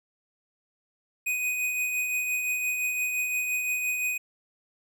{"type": "tone with tremolo", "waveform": "square", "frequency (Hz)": 2494, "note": "D#7", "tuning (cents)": 3, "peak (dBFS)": -25, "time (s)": [1.26, 4.18], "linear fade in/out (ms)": 10, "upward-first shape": "triangle", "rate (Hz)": 5.8, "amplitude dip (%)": 40, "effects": []}